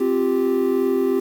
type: chord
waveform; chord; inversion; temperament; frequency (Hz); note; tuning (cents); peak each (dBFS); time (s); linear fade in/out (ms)
triangle; C suspended fourth; none; equal; 261.6 / 349.2 / 392; C4 / F4 / G4; 0 / 0 / 0; -20 / -21 / -17; 0-1.2; 10
effects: tanh soft clip ceiling -6 dBFS + 7-bit